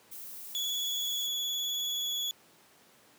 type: noise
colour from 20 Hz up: violet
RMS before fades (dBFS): -44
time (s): 0.11-1.27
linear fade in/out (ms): 10
type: tone with vibrato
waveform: 35% pulse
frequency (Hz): 3394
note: G#7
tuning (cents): +37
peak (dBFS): -29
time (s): 0.55-2.31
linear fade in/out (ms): 0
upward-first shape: sine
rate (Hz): 19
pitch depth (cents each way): 26
effects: pink hiss -60 dBFS RMS until 3.18 s + high-pass 200 Hz 12 dB/octave